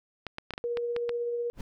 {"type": "clicks", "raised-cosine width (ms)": 0.3, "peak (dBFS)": -19, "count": 8, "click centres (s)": [0.267, 0.384, 0.507, 0.537, 0.579, 0.772, 0.964, 1.093]}
{"type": "tone with tremolo", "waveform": "sine", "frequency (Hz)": 475.9, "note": "A#4", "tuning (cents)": 36, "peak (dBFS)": -27, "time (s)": [0.64, 1.5], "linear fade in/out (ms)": 0, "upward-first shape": "triangle", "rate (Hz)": 16, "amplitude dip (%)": 30}
{"type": "noise with exponential growth", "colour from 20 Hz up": "brown", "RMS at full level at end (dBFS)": -31, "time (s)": [1.53, 1.61], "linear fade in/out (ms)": 2, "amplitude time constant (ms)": 16}
{"effects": []}